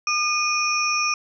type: tone cluster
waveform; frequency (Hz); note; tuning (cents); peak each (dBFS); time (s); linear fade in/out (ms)
sine; 1208 / 2471 / 5510 / 5940; D6 / D#7 / F8 / F#8; +48 / -13 / -24 / +6; -24 / -23 / -27 / -29; 0.07-1.14; 2
effects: none